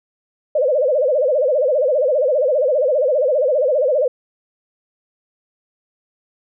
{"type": "tone with vibrato", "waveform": "sine", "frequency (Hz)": 554.4, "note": "C#5", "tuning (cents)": 0, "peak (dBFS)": -13, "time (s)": [0.55, 4.08], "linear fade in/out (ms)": 5, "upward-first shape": "sine", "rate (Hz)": 15, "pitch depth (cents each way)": 200, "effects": []}